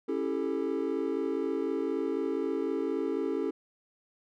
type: chord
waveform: triangle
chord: A dominant seventh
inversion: first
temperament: just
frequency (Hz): 275 / 330 / 396 / 440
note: C#4 / E4 / G4 / A4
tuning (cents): -14 / +2 / +18 / 0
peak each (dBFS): -32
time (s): 0.08-3.51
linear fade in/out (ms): 10
effects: none